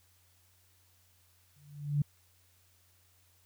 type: tone with exponential growth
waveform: sine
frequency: 145.4 Hz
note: D3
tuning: 17 cents flat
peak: -23 dBFS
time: 1.56-2.02 s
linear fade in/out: 5 ms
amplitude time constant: 100 ms
effects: added 90 Hz sine -68 dBFS peak until 3.45 s + white hiss -68 dBFS RMS until 3.45 s